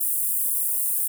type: high-pass noise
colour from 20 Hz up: pink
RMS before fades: -24 dBFS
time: 0-1.08 s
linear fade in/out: 10 ms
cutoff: 9100 Hz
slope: 48 dB/octave
effects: none